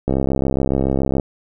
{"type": "click train", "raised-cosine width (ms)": 2, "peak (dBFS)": -5, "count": 76, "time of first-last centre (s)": [0.08, 1.198], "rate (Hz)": 67.1, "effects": []}